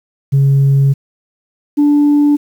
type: tone pair in turn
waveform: sine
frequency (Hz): 138 / 291.9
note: C#3 / D4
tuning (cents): -7 / -10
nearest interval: octave + minor second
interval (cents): 1297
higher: second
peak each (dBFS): -5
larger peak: neither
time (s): 0.32-0.94 / 1.77-2.37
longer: first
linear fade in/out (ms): 20
effects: tanh soft clip ceiling -5 dBFS + 7-bit